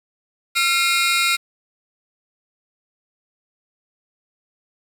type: tone cluster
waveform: 35% pulse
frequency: 1371 / 2131 / 2434 / 3812 Hz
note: F6 / C7 / D#7 / A#7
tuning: -32 / +31 / -39 / +38 cents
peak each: -20 dBFS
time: 0.55-1.37 s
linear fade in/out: 20 ms
effects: resampled to 32000 Hz + 7-bit